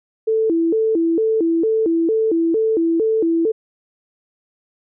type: tone with vibrato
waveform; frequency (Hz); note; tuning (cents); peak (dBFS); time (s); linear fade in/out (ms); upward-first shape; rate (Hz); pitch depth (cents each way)
sine; 382.8; G4; -41; -14; 0.27-3.52; 10; square; 2.2; 250
effects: none